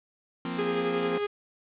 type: chord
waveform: sawtooth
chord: F suspended fourth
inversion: none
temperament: equal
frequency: 174.61 / 233.1 / 261.6 Hz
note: F3 / Bb3 / C4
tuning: 0 / 0 / 0 cents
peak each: -31 / -32 / -30 dBFS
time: 0.45-1.18 s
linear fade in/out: 2 ms
type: tone with tremolo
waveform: 45% pulse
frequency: 411.7 Hz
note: G#4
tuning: 15 cents flat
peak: -25 dBFS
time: 0.58-1.27 s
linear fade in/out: 10 ms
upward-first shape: triangle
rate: 11 Hz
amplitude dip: 45%
effects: resampled to 8000 Hz + 8-bit